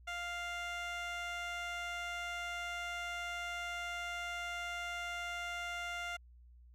15% pulse tone with band-pass filter, 698.5 Hz, F5, in tune, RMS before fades -41 dBFS, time 0.07-6.17 s, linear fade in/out 10 ms, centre 1900 Hz, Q 0.5, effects added 60 Hz sine -56 dBFS peak until 6.74 s

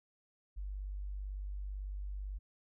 sine tone, 49 Hz, G1, in tune, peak -38 dBFS, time 0.56-2.39 s, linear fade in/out 20 ms, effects none

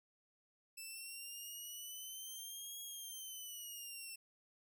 10% pulse exponential two-way sweep, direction up then down, 2637 to 3307 to 2682 Hz, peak -39 dBFS, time 0.77-4.16 s, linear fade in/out 10 ms, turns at 2.81 s, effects none

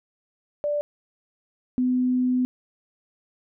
sine tone pair in turn, 587.3 / 252 Hz, D5 / B3, 0 / +35 cents, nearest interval octave + minor third, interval 1465 cents, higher first, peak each -22 / -19 dBFS, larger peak second, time 0.64-0.81 / 1.78-2.45 s, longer second, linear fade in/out 0 ms, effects none

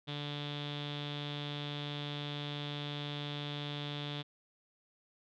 sawtooth tone with low-pass filter, 145.9 Hz, D3, 11 cents flat, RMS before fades -40 dBFS, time 0.07-4.23 s, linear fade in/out 20 ms, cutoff 3500 Hz, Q 9.2, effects none

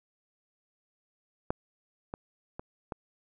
clicks, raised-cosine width 1 ms, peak -14 / -22 / -24 / -21 dBFS, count 4, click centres 1.505 / 2.139 / 2.595 / 2.922 s, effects none

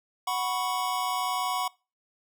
square chord, F# suspended fourth, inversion none, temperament equal, 740 / 987.8 / 1108.7 Hz, F#5 / B5 / C#6, 0 / 0 / 0 cents, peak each -32 dBFS, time 0.27-1.68 s, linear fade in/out 5 ms, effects noise-tail reverb RT60 0.3 s tail -23 dB re dry

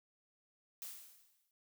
blue noise with exponential decay, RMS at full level -44 dBFS, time 0.82-1.51 s, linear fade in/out 0 ms, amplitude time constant 150 ms, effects none

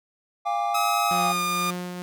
triangle chord, D diminished, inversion first, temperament equal with one note detuned, 698.5 / 810.2 / 1174.7 Hz, F5 / Ab5 / D6, 0 / -43 / 0 cents, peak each -25 / -24 / -28 dBFS, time 0.45-1.33 s, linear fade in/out 20 ms
sawtooth tone with pitch glide, 1277 to 1209.5 Hz, D#6 to D#6, +45 to -49 cents, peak -20 dBFS, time 0.74-1.71 s, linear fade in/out 10 ms, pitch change -94 cents, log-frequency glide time 1.09-1.41 s
sawtooth tone with tremolo, 178.9 Hz, F3, 42 cents sharp, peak -24 dBFS, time 1.11-2.02 s, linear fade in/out 0 ms, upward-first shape triangle, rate 2.1 Hz, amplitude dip 45%
effects none

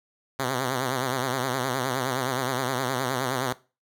5% pulse tone with vibrato, 129.2 Hz, C3, 21 cents flat, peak -14 dBFS, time 0.39-3.53 s, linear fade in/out 5 ms, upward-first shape triangle, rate 9.6 Hz, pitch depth 120 cents each way, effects noise-tail reverb RT60 0.3 s tail -19 dB re dry

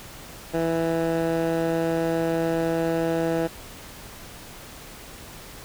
15% pulse tone with band-pass filter, 164.81 Hz, E3, in tune, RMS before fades -24 dBFS, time 0.53-3.48 s, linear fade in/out 20 ms, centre 520 Hz, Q 0.69, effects pink hiss -42 dBFS RMS until 5.64 s

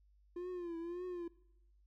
triangle tone with vibrato, 347.6 Hz, F4, 8 cents flat, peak -38 dBFS, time 0.36-1.28 s, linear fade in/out 5 ms, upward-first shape triangle, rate 1.8 Hz, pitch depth 95 cents each way, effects noise-tail reverb RT60 0.9 s tail -22 dB re dry + added 50 Hz sine -65 dBFS peak until 1.86 s

